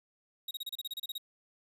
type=tone bursts; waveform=45% pulse; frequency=3790 Hz; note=A#7; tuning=28 cents sharp; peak=-36 dBFS; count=12; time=0.48-1.181 s; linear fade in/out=5 ms; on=30 ms; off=31 ms; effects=none